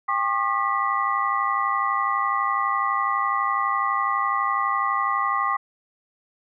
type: tone cluster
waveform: sine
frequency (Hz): 800 / 1087 / 1199 / 1959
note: G5 / C#6 / D6 / B6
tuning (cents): +35 / -34 / +36 / -15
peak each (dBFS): -29 / -24 / -24 / -30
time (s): 0.08-5.57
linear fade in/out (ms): 10
effects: none